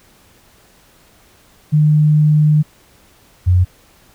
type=tone pair in turn; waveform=sine; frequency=151.6 / 90.4 Hz; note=D#3 / F#2; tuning=-45 / -40 cents; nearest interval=major sixth; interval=895 cents; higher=first; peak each=-8 dBFS; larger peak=neither; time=1.72-2.63 / 3.46-3.65 s; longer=first; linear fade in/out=20 ms; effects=pink hiss -50 dBFS RMS until 4.14 s